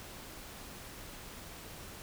silence, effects pink hiss -48 dBFS RMS until 2.02 s

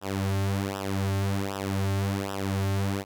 sawtooth tone with flanger, 97.9 Hz, G2, 2 cents flat, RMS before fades -28 dBFS, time 0.01-3.05 s, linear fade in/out 50 ms, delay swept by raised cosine 0.45 to 4.15 ms, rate 1.3 Hz, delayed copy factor -0.95, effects none

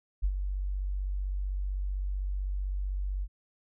sine tone with ADSR envelope, 47.86 Hz, G1, 41 cents flat, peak -22 dBFS, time 0.22-3.28 s, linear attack 25 ms, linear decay 66 ms, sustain -7 dB, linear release 54 ms, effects none

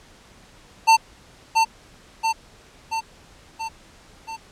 square tone with echo, 898 Hz, A5, 35 cents sharp, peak -11 dBFS, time 0.87-0.97 s, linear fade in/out 20 ms, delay 680 ms, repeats 5, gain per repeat -4 dB, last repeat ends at 4.37 s, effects pink hiss -50 dBFS RMS until 4.51 s + low-pass 8000 Hz 12 dB/octave

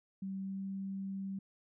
sine tone with pitch glide, 192.8 to 194.14 Hz, G3 to G3, -28 to -16 cents, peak -37 dBFS, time 0.22-1.39 s, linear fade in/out 5 ms, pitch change +12 cents, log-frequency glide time 0.41-0.63 s, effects none

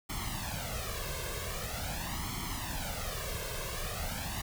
pink noise with flanger, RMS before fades -37 dBFS, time 0.09-4.42 s, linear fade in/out 10 ms, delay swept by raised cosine 0.93 to 1.9 ms, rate 0.44 Hz, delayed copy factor +0.8, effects none

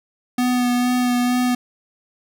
square tone with vibrato, 246.9 Hz, B3, in tune, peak -17 dBFS, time 0.38-1.55 s, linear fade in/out 5 ms, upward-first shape sine, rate 2.2 Hz, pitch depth 16 cents each way, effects none

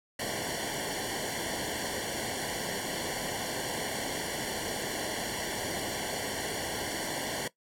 pink noise with comb filter, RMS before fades -34 dBFS, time 0.19-7.48 s, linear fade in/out 5 ms, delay 0.79 ms, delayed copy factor -0.95, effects noise-tail reverb RT60 0.1 s tail -18 dB re dry + low-pass 12000 Hz 12 dB/octave

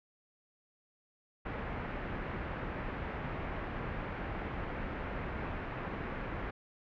pink low-pass noise, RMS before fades -39 dBFS, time 1.45-6.51 s, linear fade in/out 10 ms, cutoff 2200 Hz, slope 24 dB/octave, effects none

